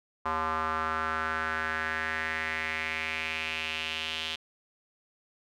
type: tone with band-pass filter sweep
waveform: square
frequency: 79.5 Hz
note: D#2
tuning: 38 cents sharp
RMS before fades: -32 dBFS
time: 0.25-4.36 s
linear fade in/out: 10 ms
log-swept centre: 1100 to 3200 Hz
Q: 3.8
effects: none